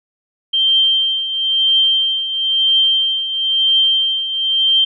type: tone with tremolo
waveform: sine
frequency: 3147 Hz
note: G7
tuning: 6 cents sharp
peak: -9 dBFS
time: 0.53-4.85 s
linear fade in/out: 10 ms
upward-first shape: triangle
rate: 1 Hz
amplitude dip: 70%
effects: none